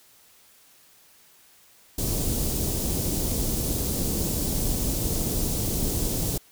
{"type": "band-stop noise", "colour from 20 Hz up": "pink", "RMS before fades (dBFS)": -26, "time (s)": [1.98, 6.38], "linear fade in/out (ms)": 5, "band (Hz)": [420, 6300], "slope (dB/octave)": 12, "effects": ["white hiss -56 dBFS RMS until 6.51 s"]}